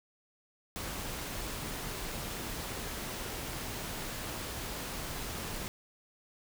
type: noise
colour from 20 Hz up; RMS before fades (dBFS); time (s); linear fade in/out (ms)
pink; -39; 0.76-5.68; 0
effects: none